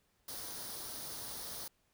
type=noise with comb filter; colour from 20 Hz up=white; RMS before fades=-44 dBFS; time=0.28-1.68 s; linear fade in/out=5 ms; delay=0.2 ms; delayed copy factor=+0.6; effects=pink hiss -75 dBFS RMS until 1.93 s